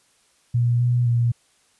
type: tone with pitch steps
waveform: sine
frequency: 119.9 / 122 / 118.8 Hz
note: A#2 / B2 / A#2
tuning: +49 / -21 / +33 cents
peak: -16 dBFS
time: 0.54-1.32 s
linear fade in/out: 10 ms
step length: 260 ms
effects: white hiss -61 dBFS RMS until 1.79 s + resampled to 24000 Hz